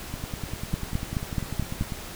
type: two click trains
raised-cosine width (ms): 5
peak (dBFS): -13 / -19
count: 6 / 19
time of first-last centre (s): 0.74-1.811 / 0.14-1.922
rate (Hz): 4.67 / 10.1
effects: pink hiss -39 dBFS RMS until 2.15 s